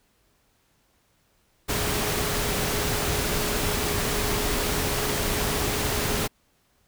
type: tone in noise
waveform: sine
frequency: 417.1 Hz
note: G#4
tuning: 7 cents sharp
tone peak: -33 dBFS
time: 1.68-6.28 s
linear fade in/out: 20 ms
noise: pink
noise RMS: -26 dBFS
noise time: 1.68-6.28 s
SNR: -10 dB
effects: pink hiss -66 dBFS RMS until 6.87 s